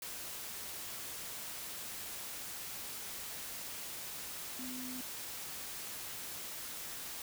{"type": "tone in noise", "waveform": "sine", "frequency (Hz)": 253.6, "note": "B3", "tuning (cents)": 46, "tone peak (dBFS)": -43, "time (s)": [4.59, 5.01], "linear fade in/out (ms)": 2, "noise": "white", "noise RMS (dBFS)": -44, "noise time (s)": [0.02, 7.22], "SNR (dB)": -2, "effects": []}